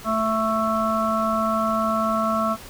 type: harmonic tone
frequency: 220.9 Hz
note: A3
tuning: 7 cents sharp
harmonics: 1 / 3 / 5 / 6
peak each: -25 / -25 / -25 / -25 dBFS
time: 0.04-2.57 s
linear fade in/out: 50 ms
effects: pink hiss -41 dBFS RMS until 2.69 s